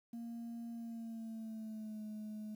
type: tone with pitch glide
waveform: sine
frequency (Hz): 233.1 to 213.8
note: A#3 to A3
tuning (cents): 0 to -49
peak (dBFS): -40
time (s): 0.13-2.55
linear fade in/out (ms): 5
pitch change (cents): -149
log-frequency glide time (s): 0.7-2.03
effects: tanh soft clip ceiling -41 dBFS + 11-bit